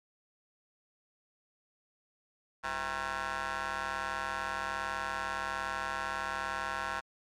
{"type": "ring-modulated tone", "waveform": "15% pulse", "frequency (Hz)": 141.2, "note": "C#3", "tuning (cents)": 32, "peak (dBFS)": -24, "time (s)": [2.63, 7.01], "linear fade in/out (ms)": 20, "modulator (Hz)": 1220, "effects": ["low-pass 8000 Hz 12 dB/octave", "MP3 96 kbps"]}